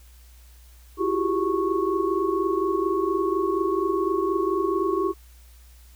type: tone cluster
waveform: sine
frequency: 334.1 / 351.5 / 379.5 / 403.7 / 1103 Hz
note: E4 / F4 / F#4 / G#4 / C#6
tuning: +23 / +11 / +44 / -49 / -9 cents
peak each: -27 / -32 / -25 / -28 / -28 dBFS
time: 0.97-5.14 s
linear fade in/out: 50 ms
effects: added 60 Hz sine -47 dBFS peak until 5.95 s + white hiss -57 dBFS RMS until 5.95 s